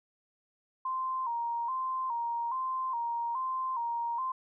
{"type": "tone with vibrato", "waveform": "sine", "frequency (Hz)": 987.8, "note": "B5", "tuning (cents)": 0, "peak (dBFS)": -30, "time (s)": [0.85, 4.32], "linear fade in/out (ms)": 5, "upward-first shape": "square", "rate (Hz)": 1.2, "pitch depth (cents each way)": 91, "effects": []}